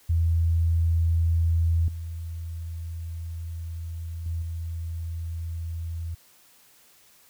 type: tone with level steps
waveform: sine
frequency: 83 Hz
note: E2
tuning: 12 cents sharp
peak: -19 / -31 / -26 / -29 dBFS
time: 0.09-6.15 s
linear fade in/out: 10 ms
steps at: 1.88 / 4.26 / 4.42 s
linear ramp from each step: 2 ms
effects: white hiss -57 dBFS RMS until 7.29 s